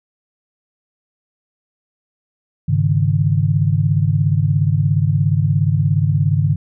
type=chord; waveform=sine; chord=Ab suspended fourth; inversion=none; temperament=equal with one note detuned; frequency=101.45 / 138.59 / 155.56 Hz; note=Ab2 / Db3 / Eb3; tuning=-40 / 0 / 0 cents; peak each=-17 dBFS; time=2.68-6.56 s; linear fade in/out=10 ms; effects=none